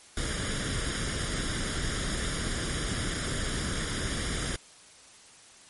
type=noise with comb filter; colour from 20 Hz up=pink; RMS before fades=-31 dBFS; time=0.17-4.56 s; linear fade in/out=2 ms; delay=0.58 ms; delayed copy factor=+0.65; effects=white hiss -53 dBFS RMS until 5.69 s + MP3 48 kbps